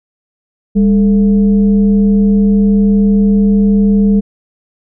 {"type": "tone with frequency modulation", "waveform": "sine", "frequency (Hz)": 201.5, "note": "G3", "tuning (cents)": 48, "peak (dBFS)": -6, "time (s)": [0.75, 4.21], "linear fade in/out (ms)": 20, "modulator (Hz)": 242, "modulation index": 0.44, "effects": []}